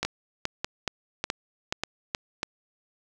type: two click trains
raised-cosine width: 0.2 ms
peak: -10 / -9 dBFS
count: 5 / 6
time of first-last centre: 0.05-2.431 / 0.03-2.149 s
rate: 1.68 / 2.36 Hz
effects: none